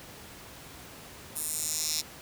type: tone with high-pass filter sweep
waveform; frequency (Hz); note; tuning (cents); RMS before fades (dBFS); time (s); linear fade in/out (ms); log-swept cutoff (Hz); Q
10% pulse; 155.56; D#3; 0; -32; 1.35-2.02; 20; 10000 to 5000; 2.2
effects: pink hiss -47 dBFS RMS until 2.21 s + high-pass 60 Hz 12 dB/octave